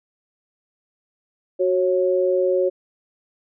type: tone pair together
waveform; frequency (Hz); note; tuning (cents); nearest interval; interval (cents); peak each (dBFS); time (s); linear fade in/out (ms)
sine; 370 / 548; F#4 / C#5; 0 / -20; perfect fifth; 680; -19; 1.59-2.7; 20
effects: none